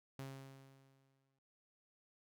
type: tone with exponential decay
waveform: sawtooth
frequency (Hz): 135.2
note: C#3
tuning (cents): -43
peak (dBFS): -40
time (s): 0.19-1.39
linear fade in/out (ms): 2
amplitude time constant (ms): 260
effects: none

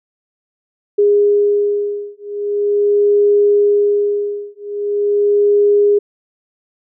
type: beating tone pair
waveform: sine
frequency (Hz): 410 / 410.42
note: G#4 / G#4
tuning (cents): -22 / -20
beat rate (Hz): 0.42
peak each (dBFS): -14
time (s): 0.98-5.99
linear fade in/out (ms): 10
effects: none

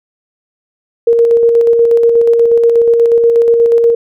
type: tone with tremolo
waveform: sine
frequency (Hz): 466.2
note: A#4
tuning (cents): 0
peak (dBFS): -4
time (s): 1.07-3.95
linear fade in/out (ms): 5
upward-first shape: square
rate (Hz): 8.3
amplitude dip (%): 30
effects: none

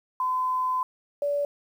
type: tone pair in turn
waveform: sine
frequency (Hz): 1019 / 575.4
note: C6 / D5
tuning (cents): -46 / -36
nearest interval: minor seventh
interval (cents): 990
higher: first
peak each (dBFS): -23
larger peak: neither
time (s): 0.2-0.83 / 1.22-1.45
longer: first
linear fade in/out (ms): 2
effects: 9-bit

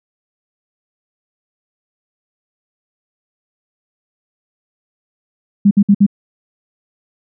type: tone bursts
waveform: sine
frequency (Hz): 201.7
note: G3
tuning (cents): +50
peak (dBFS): -5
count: 4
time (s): 5.65-6.065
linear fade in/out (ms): 10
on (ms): 61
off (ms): 57
effects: none

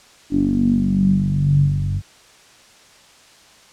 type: tone with low-pass filter sweep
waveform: 10% pulse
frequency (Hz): 48.04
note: G1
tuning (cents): -34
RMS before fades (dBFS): -17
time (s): 0.3-2.02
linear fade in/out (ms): 50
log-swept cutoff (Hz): 300 to 110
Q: 9.4
effects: white hiss -48 dBFS RMS until 3.72 s + low-pass 7000 Hz 12 dB/octave

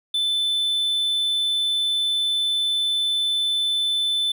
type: tone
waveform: triangle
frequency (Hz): 3520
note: A7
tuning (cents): 0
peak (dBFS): -18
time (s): 0.14-4.32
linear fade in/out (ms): 5
effects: none

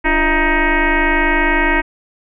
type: tone with frequency modulation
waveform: sine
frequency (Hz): 932.3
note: A#5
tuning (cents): 0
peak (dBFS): -11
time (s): 0.04-1.82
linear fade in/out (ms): 20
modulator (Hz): 319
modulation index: 4.2
effects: none

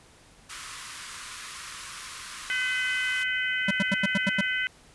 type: high-pass noise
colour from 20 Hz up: pink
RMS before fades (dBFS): -40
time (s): 0.49-3.24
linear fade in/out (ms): 10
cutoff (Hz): 1000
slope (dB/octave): 96
type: harmonic tone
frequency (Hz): 507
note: B4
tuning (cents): +45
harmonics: 3 / 4 / 5 / 6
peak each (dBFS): -29 / -29 / -35 / -34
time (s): 2.5-4.67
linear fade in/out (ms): 0
type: tone bursts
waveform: square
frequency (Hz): 196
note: G3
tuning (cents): 0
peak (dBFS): -23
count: 7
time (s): 3.68-4.411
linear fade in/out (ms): 5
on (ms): 29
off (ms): 88
effects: pink hiss -55 dBFS RMS until 4.94 s + resampled to 24000 Hz

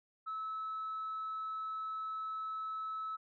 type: tone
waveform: sine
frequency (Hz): 1300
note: E6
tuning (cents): -24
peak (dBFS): -36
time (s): 0.26-3.17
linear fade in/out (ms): 20
effects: tanh soft clip ceiling -34 dBFS

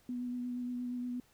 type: tone with vibrato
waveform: sine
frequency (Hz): 246.2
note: B3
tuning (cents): -5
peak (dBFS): -35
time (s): 0.09-1.2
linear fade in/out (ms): 2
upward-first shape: sine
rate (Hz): 8.5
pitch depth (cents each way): 16
effects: pink hiss -67 dBFS RMS until 1.33 s

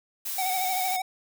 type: noise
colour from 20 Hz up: blue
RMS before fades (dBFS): -32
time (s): 0.25-0.97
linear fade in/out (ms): 10
type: tone with vibrato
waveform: square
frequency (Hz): 748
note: F#5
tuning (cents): +19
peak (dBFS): -27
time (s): 0.38-1.02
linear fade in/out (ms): 5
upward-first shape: sine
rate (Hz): 13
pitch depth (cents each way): 43
effects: none

